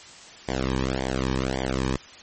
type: tone with flanger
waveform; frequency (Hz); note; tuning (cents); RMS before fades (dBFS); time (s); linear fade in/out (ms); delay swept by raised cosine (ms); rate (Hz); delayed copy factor
sawtooth; 65.41; C2; 0; -26; 0.48-1.97; 5; 0.74 to 1.48; 1.8; -0.95
effects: white hiss -45 dBFS RMS until 2.22 s + MP3 32 kbps